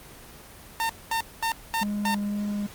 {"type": "tone bursts", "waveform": "sawtooth", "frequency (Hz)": 908, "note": "A#5", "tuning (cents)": -46, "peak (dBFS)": -20, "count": 5, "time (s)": [0.8, 2.145], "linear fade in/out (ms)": 0, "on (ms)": 93, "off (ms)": 220}
{"type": "tone with vibrato", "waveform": "triangle", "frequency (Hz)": 205.4, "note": "G#3", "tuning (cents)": -19, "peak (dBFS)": -24, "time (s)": [1.81, 2.67], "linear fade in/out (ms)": 10, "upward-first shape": "triangle", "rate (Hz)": 2, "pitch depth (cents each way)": 12}
{"effects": ["pink hiss -46 dBFS RMS until 2.74 s", "Opus 24 kbps"]}